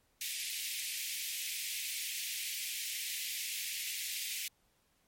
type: high-pass noise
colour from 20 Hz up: pink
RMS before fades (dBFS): -39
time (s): 0.21-4.48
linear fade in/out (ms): 2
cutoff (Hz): 2100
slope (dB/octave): 48
effects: pink hiss -73 dBFS RMS until 5.07 s + MP3 64 kbps